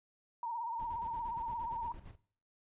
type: tone with vibrato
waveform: sine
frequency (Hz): 932.3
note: A#5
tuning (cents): 0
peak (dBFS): -35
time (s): 0.43-1.92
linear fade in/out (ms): 2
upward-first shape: sine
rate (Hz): 17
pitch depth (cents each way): 62
type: noise with tremolo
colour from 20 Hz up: brown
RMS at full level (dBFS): -49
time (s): 0.79-2.16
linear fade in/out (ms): 10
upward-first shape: square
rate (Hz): 8.7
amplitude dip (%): 65
effects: noise-tail reverb RT60 0.5 s tail -18 dB re dry + resampled to 8000 Hz

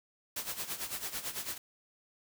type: noise with tremolo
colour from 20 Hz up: white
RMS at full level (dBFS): -36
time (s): 0.36-1.58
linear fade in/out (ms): 5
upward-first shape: sine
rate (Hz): 9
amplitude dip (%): 75
effects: none

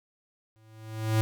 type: tone with exponential growth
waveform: square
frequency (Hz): 110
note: A2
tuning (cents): 0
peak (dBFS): -20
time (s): 0.56-1.21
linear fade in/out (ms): 0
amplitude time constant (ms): 140
effects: none

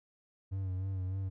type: tone with vibrato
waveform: triangle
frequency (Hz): 94.5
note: F#2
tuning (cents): +37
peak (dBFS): -31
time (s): 0.51-1.3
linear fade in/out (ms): 20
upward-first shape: sine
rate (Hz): 3.3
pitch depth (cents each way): 45
effects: none

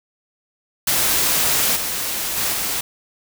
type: noise with level steps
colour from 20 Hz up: white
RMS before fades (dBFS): -18 / -24 / -21 / -23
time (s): 0.87-2.81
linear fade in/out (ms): 5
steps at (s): 1.75 / 2.36 / 2.52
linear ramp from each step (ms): 20
effects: none

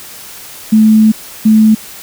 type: tone pair in turn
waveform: sine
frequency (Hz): 217.7 / 217.7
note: A3 / A3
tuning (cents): -18 / -18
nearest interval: unison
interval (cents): 0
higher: neither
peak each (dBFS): -3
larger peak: neither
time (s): 0.72-1.12 / 1.45-1.75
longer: first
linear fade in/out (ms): 10
effects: white hiss -31 dBFS RMS until 2.02 s

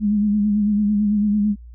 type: tone with vibrato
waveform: sine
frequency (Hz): 207.7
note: G#3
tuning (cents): 0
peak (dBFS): -15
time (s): 0-1.56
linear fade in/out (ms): 50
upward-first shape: sine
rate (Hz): 9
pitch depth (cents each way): 43
effects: added 59 Hz sine -37 dBFS peak until 1.74 s

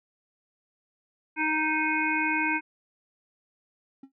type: harmonic tone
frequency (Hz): 311.1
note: D#4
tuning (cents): 0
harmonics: 1 / 3 / 5 / 7 / 8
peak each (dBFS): -30 / -30 / -30 / -30 / -30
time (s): 1.36-2.61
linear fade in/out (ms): 50
type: tone with exponential decay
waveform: triangle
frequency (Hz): 269.8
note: C#4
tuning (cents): -47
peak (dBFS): -37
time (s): 4.03-4.12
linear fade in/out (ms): 5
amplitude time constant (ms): 18
effects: none

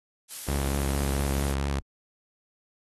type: noise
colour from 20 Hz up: blue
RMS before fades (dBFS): -36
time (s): 0.28-1.56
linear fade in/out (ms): 50
type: tone with vibrato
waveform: sawtooth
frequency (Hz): 69.3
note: C#2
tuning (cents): 0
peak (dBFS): -22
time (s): 0.48-1.8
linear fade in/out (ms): 5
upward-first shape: sine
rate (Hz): 4.4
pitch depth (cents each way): 28
effects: AAC 32 kbps

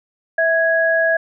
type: tone pair together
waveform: sine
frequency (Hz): 654.6 / 1661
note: E5 / G#6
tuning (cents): -12 / 0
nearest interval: octave + major third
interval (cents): 1612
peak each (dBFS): -16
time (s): 0.38-1.17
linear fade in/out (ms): 5
effects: none

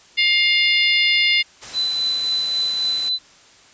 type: harmonic tone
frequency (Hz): 706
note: F5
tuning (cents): +19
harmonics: 3 / 4 / 5 / 6 / 7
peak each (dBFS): -17 / -20 / -21 / -26 / -26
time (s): 0.17-1.43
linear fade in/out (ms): 20
type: noise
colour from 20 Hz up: white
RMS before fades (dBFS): -34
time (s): 1.61-3.1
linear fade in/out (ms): 20
type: tone with tremolo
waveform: sine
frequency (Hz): 4012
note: B7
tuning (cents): +26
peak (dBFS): -17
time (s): 1.73-3.19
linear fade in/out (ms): 50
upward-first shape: triangle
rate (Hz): 3.7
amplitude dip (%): 35
effects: white hiss -49 dBFS RMS until 3.73 s + resampled to 16000 Hz

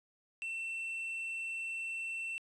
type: tone with quantisation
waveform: triangle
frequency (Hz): 2690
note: E7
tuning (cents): +34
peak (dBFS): -35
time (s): 0.42-2.38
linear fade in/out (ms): 0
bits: 10
effects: resampled to 24000 Hz

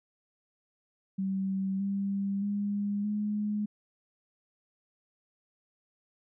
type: tone with pitch steps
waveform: sine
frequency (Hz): 192.4 / 197.81 / 203.4 / 209.1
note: G3 / G3 / G#3 / G#3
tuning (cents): -32 / +16 / -36 / +12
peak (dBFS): -28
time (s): 1.18-3.66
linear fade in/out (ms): 10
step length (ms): 620
effects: none

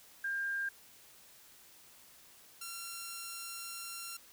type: tone pair in turn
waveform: sine / 5% pulse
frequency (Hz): 1600 / 1370.1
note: G6 / F6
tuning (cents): +35 / -34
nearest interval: minor third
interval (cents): 269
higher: first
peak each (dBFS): -33 / -30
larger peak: second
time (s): 0.24-0.69 / 2.61-4.17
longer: second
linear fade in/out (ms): 5
effects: white hiss -59 dBFS RMS until 4.32 s

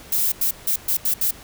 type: noise bursts at uneven times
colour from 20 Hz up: violet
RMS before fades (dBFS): -20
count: 6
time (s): 0.12-0.32 / 0.41-0.51 / 0.67-0.76 / 0.88-0.97 / 1.05-1.14 / 1.21-1.31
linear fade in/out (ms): 5
effects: pink hiss -43 dBFS RMS until 1.43 s

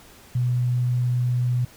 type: tone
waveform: sine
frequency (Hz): 123.47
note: B2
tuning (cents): 0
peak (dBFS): -19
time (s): 0.35-1.65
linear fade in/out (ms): 5
effects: pink hiss -49 dBFS RMS until 1.76 s

